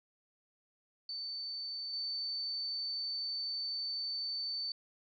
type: tone with level steps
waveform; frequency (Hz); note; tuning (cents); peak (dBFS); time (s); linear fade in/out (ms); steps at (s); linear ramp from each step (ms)
sine; 4536; C#8; +39; -38 / -35; 1.09-4.72; 2; 1.93; 5
effects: none